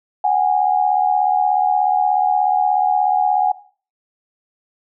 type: tone pair together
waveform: sine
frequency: 743.3 / 820 Hz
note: F#5 / G#5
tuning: +8 / -22 cents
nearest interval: major second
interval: 170 cents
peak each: -16 dBFS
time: 0.24-3.52 s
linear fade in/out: 5 ms
effects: noise-tail reverb RT60 0.4 s tail -17 dB re dry